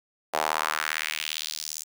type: tone with high-pass filter sweep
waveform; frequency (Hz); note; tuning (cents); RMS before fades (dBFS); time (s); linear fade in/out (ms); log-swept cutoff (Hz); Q
sawtooth; 77.5; D#2; -6; -30; 0.33-1.84; 20; 680 to 7000; 2.1
effects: none